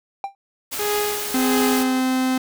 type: tone with exponential decay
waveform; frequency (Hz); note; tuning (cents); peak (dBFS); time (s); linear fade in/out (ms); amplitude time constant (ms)
triangle; 790; G5; +13; -18; 0.24-0.35; 1; 23
type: noise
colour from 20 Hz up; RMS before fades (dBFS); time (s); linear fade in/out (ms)
white; -28; 0.71-1.84; 20
type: tone with tremolo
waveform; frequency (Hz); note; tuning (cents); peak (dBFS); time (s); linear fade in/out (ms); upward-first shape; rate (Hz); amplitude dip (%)
sawtooth; 415.3; G#4; 0; -16; 0.79-2; 5; sine; 1.5; 80
type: tone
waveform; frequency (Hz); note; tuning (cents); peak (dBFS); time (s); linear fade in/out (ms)
45% pulse; 258.4; C4; -21; -18; 1.34-2.38; 5
effects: none